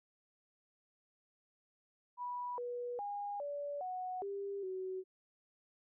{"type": "tone with pitch steps", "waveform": "sine", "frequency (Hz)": [980, 486, 815, 576, 737, 398.5, 374.9], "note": ["B5", "B4", "G#5", "D5", "F#5", "G4", "F#4"], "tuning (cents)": [-14, -28, -33, -34, -7, 28, 23], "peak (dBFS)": -38, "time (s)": [2.17, 5.04], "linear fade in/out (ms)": 50, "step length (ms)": 410, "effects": []}